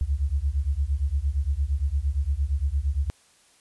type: beating tone pair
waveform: sine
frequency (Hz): 66.1 / 74.8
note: C2 / D2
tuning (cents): +18 / +32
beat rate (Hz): 8.7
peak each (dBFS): -25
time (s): 0.01-3.1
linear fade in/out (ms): 0
effects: white hiss -59 dBFS RMS until 3.6 s + resampled to 24000 Hz